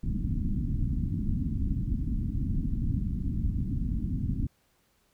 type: low-pass noise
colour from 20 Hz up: pink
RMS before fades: -29 dBFS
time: 0.03-4.47 s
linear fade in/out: 5 ms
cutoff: 270 Hz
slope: 48 dB/octave
effects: pink hiss -69 dBFS RMS until 5.13 s